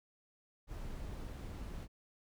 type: noise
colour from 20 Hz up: brown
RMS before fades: -44 dBFS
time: 0.67-1.88 s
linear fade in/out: 50 ms
effects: none